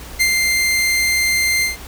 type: tone with ADSR envelope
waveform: sawtooth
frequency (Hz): 2093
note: C7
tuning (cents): 0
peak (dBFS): -8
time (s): 0.19-1.77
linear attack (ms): 21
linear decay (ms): 71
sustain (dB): -3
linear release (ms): 140
effects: added 60 Hz sine -36 dBFS peak until 1.87 s + pink hiss -36 dBFS RMS until 1.87 s